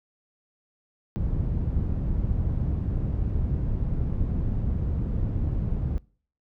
white low-pass noise, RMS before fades -26 dBFS, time 1.16-5.98 s, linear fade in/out 0 ms, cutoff 100 Hz, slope 12 dB/octave, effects noise-tail reverb RT60 0.5 s tail -25 dB re dry

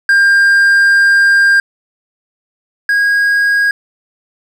triangle tone pair in turn, 1600 / 1638.3 Hz, G6 / G#6, +35 / -24 cents, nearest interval unison, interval 41 cents, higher second, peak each -4 / -7 dBFS, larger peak first, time 0.09-1.6 / 2.89-3.71 s, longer first, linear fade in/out 2 ms, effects none

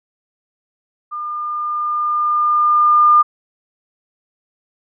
sine tone with level ramp, 1206 Hz, D6, 46 cents sharp, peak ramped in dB -23 to -6 dBFS, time 1.11-3.23 s, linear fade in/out 20 ms, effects none

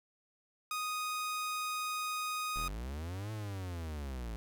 sawtooth tone, 1244.5 Hz, D#6, in tune, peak -31 dBFS, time 0.71-2.68 s, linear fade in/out 2 ms
45% pulse linear two-way sweep, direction up then down, 34.65 to 110 to 52.8 Hz, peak -38 dBFS, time 2.56-4.36 s, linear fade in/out 0 ms, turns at 3.32 s
effects none

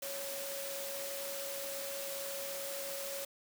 sine tone in noise, 554.4 Hz, C#5, in tune, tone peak -42 dBFS, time 0.02-3.25 s, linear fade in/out 5 ms, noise white, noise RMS -42 dBFS, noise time 0.02-3.25 s, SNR -3 dB, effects high-pass 200 Hz 12 dB/octave

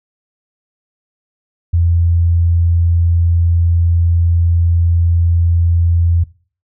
sine tone, 85 Hz, F2, 46 cents flat, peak -9 dBFS, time 1.73-6.24 s, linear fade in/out 10 ms, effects noise-tail reverb RT60 0.4 s tail -20 dB re dry

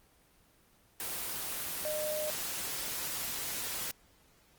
sine tone in noise, 609 Hz, D#5, 37 cents flat, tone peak -33 dBFS, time 1.85-2.3 s, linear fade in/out 0 ms, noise white, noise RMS -37 dBFS, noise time 1-3.91 s, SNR +1 dB, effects pink hiss -65 dBFS RMS until 4.58 s + Opus 24 kbps

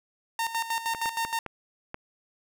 sawtooth tone with tremolo, 914 Hz, A#5, 34 cents flat, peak -22 dBFS, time 0.39-1.39 s, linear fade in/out 2 ms, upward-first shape square, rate 6.4 Hz, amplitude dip 70%
clicks, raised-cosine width 0.5 ms, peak -20 dBFS, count 5, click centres 0.948 / 1.058 / 1.25 / 1.463 / 1.944 s
effects none

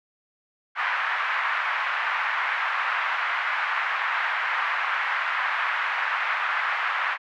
white band-pass noise, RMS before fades -26 dBFS, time 0.75-7.18 s, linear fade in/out 50 ms, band 940 to 2000 Hz, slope 24 dB/octave, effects none

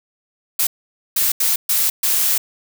blue noise bursts at uneven times, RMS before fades -17 dBFS, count 5, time 0.59-0.67 / 1.16-1.32 / 1.4-1.56 / 1.69-1.9 / 2.03-2.38 s, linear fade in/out 5 ms, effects none

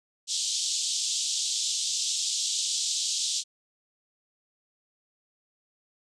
white band-pass noise, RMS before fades -29 dBFS, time 0.27-3.44 s, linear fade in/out 50 ms, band 3200 to 7900 Hz, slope 48 dB/octave, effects none

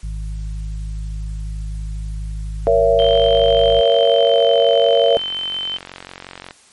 harmonic tone, 52.1 Hz, G#1, 6 cents sharp, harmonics 1 / 2 / 3, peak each -23 / -34 / -34 dBFS, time 0.03-3.81 s, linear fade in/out 5 ms
sine chord, A# diminished, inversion none, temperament just, 466.2 / 559.4 / 671.3 Hz, A#4 / C#5 / E5, 0 / +16 / +31 cents, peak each -15 dBFS, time 2.67-5.17 s, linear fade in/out 0 ms
sine tone with pitch glide, 3136 to 3082 Hz, G7 to G7, 0 to -30 cents, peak -21 dBFS, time 2.99-5.77 s, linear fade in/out 0 ms, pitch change -30 cents, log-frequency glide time 3.75-4.6 s
click train, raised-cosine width 0.3 ms, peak -16 dBFS, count 161, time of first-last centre 3-6.509 s, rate 45.6 Hz
effects white hiss -49 dBFS RMS until 6.72 s + MP3 48 kbps

